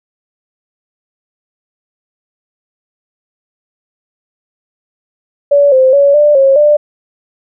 sine tone with pitch steps, 571 / 521 / 564 / 592 / 542 / 594 Hz, D5 / C5 / C#5 / D5 / C#5 / D5, -49 / -7 / +30 / +14 / -39 / +20 cents, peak -4 dBFS, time 5.51-6.77 s, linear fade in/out 10 ms, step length 210 ms, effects none

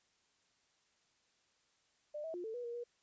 sine tone with pitch steps, 597 / 646 / 353.8 / 443.6 / 486.9 / 472 / 478.8 Hz, D5 / E5 / F4 / A4 / B4 / A#4 / A#4, +28 / -35 / +23 / +14 / -25 / +22 / +46 cents, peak -40 dBFS, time 2.14-2.84 s, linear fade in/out 10 ms, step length 100 ms, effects white hiss -75 dBFS RMS until 3.02 s + resampled to 16000 Hz

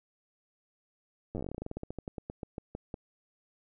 slowing click train, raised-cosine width 2 ms, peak -24 dBFS, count 27, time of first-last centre 1.35-2.942 s, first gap 9 ms, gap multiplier 1.13, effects none

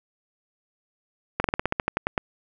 slowing click train, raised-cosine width 0.5 ms, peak -7 dBFS, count 12, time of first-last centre 1.4-2.178 s, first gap 42 ms, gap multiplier 1.1, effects none

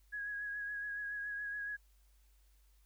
sine tone with vibrato, 1661.2 Hz, G#6, in tune, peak -38 dBFS, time 0.12-1.77 s, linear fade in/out 20 ms, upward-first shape triangle, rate 7.1 Hz, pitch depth 32 cents each way, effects added 50 Hz sine -64 dBFS peak until 2.85 s + white hiss -75 dBFS RMS until 2.85 s

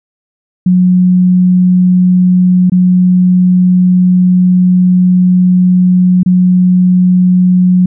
sine tone with dropouts, 181.7 Hz, F#3, 31 cents flat, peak -4 dBFS, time 0.66-7.86 s, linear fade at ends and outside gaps 5 ms, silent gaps 2.698-2.719 / 6.232-6.26 s, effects none

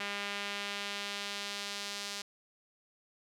sawtooth tone with band-pass filter sweep, 202.2 Hz, G#3, 46 cents flat, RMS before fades -39 dBFS, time 0-2.22 s, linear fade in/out 5 ms, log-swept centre 2500 to 4900 Hz, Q 1.2, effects none

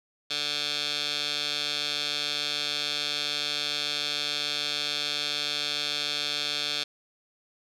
15% pulse tone with band-pass filter, 146.83 Hz, D3, in tune, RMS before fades -30 dBFS, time 0.3-6.84 s, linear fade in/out 10 ms, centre 3900 Hz, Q 4, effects none

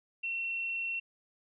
sine tone with frequency modulation, 2716 Hz, F7, 49 cents flat, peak -32 dBFS, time 0.23-1 s, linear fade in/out 10 ms, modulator 31.7 Hz, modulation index 0.42, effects none

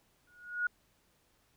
sine tone with exponential growth, 1448 Hz, F#6, 38 cents flat, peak -26 dBFS, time 0.27-0.67 s, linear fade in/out 5 ms, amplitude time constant 86 ms, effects pink hiss -71 dBFS RMS until 1.56 s

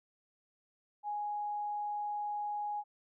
sine tone, 830.6 Hz, G#5, in tune, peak -34 dBFS, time 1.03-2.84 s, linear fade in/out 50 ms, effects none

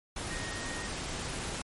sine tone in noise, 1864.7 Hz, A#6, in tune, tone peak -42 dBFS, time 0.3-0.87 s, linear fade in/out 5 ms, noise pink, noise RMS -37 dBFS, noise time 0.16-1.62 s, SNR -8 dB, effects MP3 48 kbps

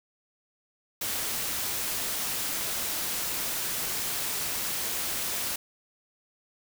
white noise, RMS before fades -31 dBFS, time 1.01-5.56 s, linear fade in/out 5 ms, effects none

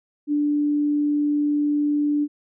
sine tone, 293.7 Hz, D4, in tune, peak -18 dBFS, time 0.27-2.28 s, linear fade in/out 50 ms, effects none

